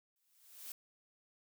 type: noise with exponential growth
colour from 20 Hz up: blue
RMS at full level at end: -44 dBFS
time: 0.16-0.72 s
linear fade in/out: 1 ms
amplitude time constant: 120 ms
effects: none